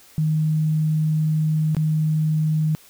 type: tone with dropouts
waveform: sine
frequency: 155.56 Hz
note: D#3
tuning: in tune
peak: -17 dBFS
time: 0.18-2.75 s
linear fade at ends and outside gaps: 0 ms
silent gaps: 1.748-1.767 s
effects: white hiss -50 dBFS RMS until 2.89 s